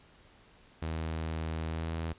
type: tone with pitch glide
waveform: sawtooth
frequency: 80.2 to 81.6 Hz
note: E2 to E2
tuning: -47 to -17 cents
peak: -29 dBFS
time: 0.82-2.13 s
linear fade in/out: 5 ms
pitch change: +30 cents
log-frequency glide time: 1.68-1.85 s
effects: pink hiss -60 dBFS RMS until 2.18 s + resampled to 8000 Hz